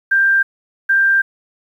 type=tone bursts at uneven times; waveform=sine; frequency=1584 Hz; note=G6; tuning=18 cents sharp; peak=-10 dBFS; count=2; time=0.11-0.43 / 0.89-1.22 s; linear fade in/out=10 ms; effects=8-bit